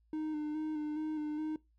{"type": "tone with vibrato", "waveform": "triangle", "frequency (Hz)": 305.8, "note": "D#4", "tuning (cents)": -30, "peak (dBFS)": -32, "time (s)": [0.13, 1.56], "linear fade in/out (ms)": 2, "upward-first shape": "square", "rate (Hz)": 2.4, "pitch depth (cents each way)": 25, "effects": ["noise-tail reverb RT60 0.2 s tail -21 dB re dry", "added 56 Hz sine -67 dBFS peak until 1.78 s"]}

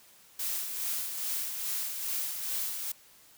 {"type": "noise with tremolo", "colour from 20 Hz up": "blue", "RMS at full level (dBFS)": -32, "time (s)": [0.39, 2.92], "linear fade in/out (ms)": 5, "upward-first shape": "sine", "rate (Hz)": 2.4, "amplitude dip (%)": 45, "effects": ["white hiss -58 dBFS RMS until 3.37 s"]}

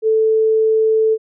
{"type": "tone", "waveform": "sine", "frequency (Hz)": 440, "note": "A4", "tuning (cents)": 0, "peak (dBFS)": -11, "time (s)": [0.02, 1.18], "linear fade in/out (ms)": 50, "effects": []}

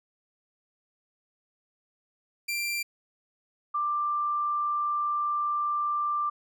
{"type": "tone pair in turn", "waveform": ["sawtooth", "sine"], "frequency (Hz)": [2365, 1182.5], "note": ["D7", "D6"], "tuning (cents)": [12, 12], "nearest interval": "octave", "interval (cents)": 1200, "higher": "first", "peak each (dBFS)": -25, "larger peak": "neither", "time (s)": [[2.48, 2.83], [3.74, 6.3]], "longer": "second", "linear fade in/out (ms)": 10, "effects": []}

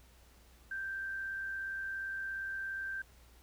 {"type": "tone with amplitude modulation", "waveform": "sine", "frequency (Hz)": 1568, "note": "G6", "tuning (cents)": 0, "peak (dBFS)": -35, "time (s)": [0.71, 3.02], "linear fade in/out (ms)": 5, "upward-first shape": "sine", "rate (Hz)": 97.2, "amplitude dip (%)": 30, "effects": ["added 60 Hz sine -60 dBFS peak until 3.42 s", "pink hiss -64 dBFS RMS until 3.42 s"]}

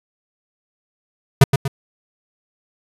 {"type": "tone with echo", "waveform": "square", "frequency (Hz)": 136.8, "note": "C#3", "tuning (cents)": -23, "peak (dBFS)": -5, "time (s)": [1.41, 1.44], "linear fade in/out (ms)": 5, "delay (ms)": 120, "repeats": 2, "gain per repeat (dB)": -7, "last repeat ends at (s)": 1.68, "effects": ["resampled to 32000 Hz"]}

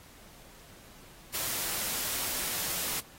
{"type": "noise", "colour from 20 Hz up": "white", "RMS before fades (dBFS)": -33, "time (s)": [1.33, 3.01], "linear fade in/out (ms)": 20, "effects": ["pink hiss -54 dBFS RMS until 3.18 s", "AAC 48 kbps"]}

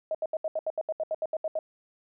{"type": "tone bursts", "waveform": "sine", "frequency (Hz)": 631, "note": "D#5", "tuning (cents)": 24, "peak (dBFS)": -26, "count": 14, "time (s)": [0.11, 1.59], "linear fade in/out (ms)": 2, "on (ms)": 37, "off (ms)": 74, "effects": []}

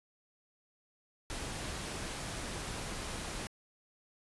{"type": "noise", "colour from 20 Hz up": "pink", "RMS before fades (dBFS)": -40, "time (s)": [1.3, 3.47], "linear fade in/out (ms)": 0, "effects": ["resampled to 24000 Hz"]}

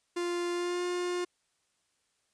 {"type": "tone with pitch glide", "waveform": "45% pulse", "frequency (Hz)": [349.2, 355.5], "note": ["F4", "F4"], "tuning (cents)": [0, 31], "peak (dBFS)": -30, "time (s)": [0.16, 1.25], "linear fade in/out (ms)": 10, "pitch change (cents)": 31, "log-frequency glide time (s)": [0.52, 0.83], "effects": ["white hiss -75 dBFS RMS until 2.33 s", "resampled to 22050 Hz"]}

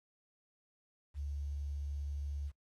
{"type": "tone with quantisation", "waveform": "sine", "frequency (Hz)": 71.5, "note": "D2", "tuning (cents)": -46, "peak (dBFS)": -37, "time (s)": [1.14, 2.52], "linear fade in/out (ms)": 50, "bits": 11, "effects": ["noise-tail reverb RT60 0.1 s tail -20 dB re dry", "AAC 32 kbps"]}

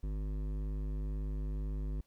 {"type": "tone with hard clipping", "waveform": "triangle", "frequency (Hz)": 51, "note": "G#1", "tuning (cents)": -31, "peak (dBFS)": -36, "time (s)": [0.03, 2.01], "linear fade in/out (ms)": 5, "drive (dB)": 17, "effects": ["pink hiss -75 dBFS RMS until 2.06 s"]}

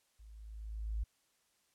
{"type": "tone with level ramp", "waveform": "sine", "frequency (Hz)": 53.9, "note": "A1", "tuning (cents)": -35, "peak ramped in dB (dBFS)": [-53, -32], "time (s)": [0.19, 1.04], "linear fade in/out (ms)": 10, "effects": ["white hiss -75 dBFS RMS until 1.74 s", "low-pass 11000 Hz 12 dB/octave"]}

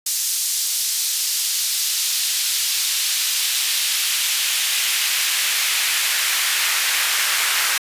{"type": "noise with high-pass filter sweep", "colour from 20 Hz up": "pink", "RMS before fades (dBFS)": -20, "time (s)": [0.06, 7.78], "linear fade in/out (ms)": 5, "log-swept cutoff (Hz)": [5600, 1600], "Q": 1.1, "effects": ["resampled to 32000 Hz"]}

